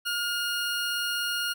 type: tone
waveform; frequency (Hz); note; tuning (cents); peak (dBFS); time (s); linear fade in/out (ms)
20% pulse; 1423; F6; +32; -22; 0.05-1.54; 20
effects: none